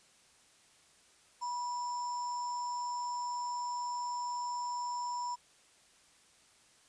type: tone with sample-and-hold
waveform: sine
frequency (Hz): 978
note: B5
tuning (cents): -17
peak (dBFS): -34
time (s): 1.41-5.36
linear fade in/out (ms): 20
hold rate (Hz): 6300
effects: white hiss -64 dBFS RMS until 6.88 s + resampled to 22050 Hz